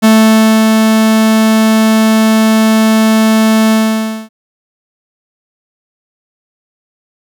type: tone with ADSR envelope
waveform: 45% pulse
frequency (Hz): 220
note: A3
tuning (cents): 0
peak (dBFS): -3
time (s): 0.02-4.29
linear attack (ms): 25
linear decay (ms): 600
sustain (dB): -3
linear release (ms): 570
effects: none